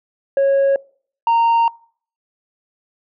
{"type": "tone pair in turn", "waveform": "sine", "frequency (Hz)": [550, 925], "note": ["C#5", "A#5"], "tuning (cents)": [-14, -14], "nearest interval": "major sixth", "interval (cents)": 900, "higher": "second", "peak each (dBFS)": -9, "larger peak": "neither", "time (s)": [[0.37, 0.76], [1.27, 1.68]], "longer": "second", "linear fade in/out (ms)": 2, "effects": ["noise-tail reverb RT60 0.5 s tail -25 dB re dry", "tanh soft clip ceiling -11 dBFS"]}